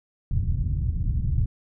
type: low-pass noise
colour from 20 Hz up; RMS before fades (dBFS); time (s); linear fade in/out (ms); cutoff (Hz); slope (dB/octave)
white; -24; 0.31-1.46; 2; 120; 24
effects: none